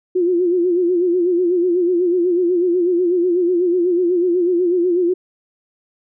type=tone with vibrato; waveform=sine; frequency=354.1 Hz; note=F4; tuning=24 cents sharp; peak=-13 dBFS; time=0.15-5.14 s; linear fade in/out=10 ms; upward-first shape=sine; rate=8.1 Hz; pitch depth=76 cents each way; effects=none